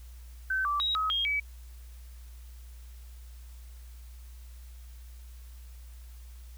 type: tone with pitch steps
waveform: sine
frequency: 1537 / 1165 / 3821 / 1273 / 3241 / 2286 Hz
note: G6 / D6 / A#7 / D#6 / G#7 / D7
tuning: -35 / -14 / +42 / +39 / -43 / -47 cents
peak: -26 dBFS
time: 0.5-1.4 s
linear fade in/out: 5 ms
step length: 150 ms
effects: added 60 Hz sine -44 dBFS peak until 6.57 s + white hiss -60 dBFS RMS until 6.57 s